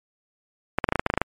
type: clicks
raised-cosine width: 0.5 ms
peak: -5 dBFS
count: 11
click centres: 0.786 / 0.842 / 0.889 / 0.924 / 0.957 / 0.995 / 1.064 / 1.101 / 1.139 / 1.176 / 1.216 s
effects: MP3 64 kbps